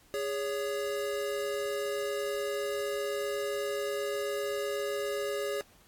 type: tone pair together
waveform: square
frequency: 410.4 / 561 Hz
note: G#4 / C#5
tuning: -21 / +21 cents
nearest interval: perfect fourth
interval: 542 cents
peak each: -34 / -35 dBFS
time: 0.14-5.61 s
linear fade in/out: 0 ms
effects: pink hiss -61 dBFS RMS until 5.87 s + AAC 64 kbps